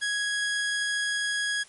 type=tone; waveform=sawtooth; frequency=1661.2 Hz; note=G#6; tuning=in tune; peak=-22 dBFS; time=0.01-1.64 s; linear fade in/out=20 ms; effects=white hiss -53 dBFS RMS until 1.68 s + MP3 48 kbps